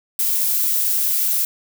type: noise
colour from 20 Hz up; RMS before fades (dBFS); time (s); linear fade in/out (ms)
violet; -19; 0.19-1.45; 2
effects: none